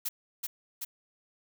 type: noise with echo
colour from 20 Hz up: blue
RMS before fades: -32 dBFS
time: 0.05-0.09 s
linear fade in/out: 10 ms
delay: 380 ms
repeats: 2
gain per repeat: -2 dB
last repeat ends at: 0.85 s
effects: none